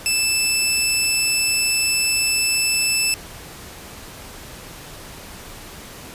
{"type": "tone", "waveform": "15% pulse", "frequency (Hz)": 2637, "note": "E7", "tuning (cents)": 0, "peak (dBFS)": -10, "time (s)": [0.06, 3.14], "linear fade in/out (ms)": 0, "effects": ["pink hiss -38 dBFS RMS until 6.14 s", "resampled to 32000 Hz"]}